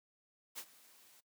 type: noise with ADSR envelope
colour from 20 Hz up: white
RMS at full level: -43 dBFS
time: 0.55-1.21 s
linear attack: 32 ms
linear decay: 63 ms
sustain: -20 dB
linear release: 16 ms
effects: noise-tail reverb RT60 0.1 s tail -20 dB re dry + high-pass 200 Hz 12 dB/octave